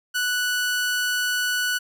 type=tone; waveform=sawtooth; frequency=1480 Hz; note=F#6; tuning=in tune; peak=-18 dBFS; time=0.14-1.79 s; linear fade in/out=20 ms; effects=none